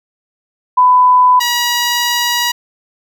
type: tone pair in turn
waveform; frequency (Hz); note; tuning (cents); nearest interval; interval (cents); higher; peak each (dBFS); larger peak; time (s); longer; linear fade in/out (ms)
sine / 10% pulse; 1000 / 961.7; B5 / B5; +21 / -46; minor second; 67; first; -5 / -4; second; 0.77-1.4 / 1.4-2.52; second; 10
effects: none